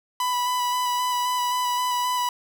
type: tone with vibrato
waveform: 45% pulse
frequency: 990 Hz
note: B5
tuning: 4 cents sharp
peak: -22 dBFS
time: 0.2-2.29 s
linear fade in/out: 2 ms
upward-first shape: square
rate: 3.8 Hz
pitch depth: 12 cents each way
effects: none